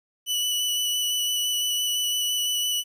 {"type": "tone with vibrato", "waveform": "sawtooth", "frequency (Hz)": 2964, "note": "F#7", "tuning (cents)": 2, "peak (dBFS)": -20, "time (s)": [0.26, 2.84], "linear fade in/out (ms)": 50, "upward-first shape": "square", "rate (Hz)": 5.9, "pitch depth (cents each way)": 10, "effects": ["10-bit"]}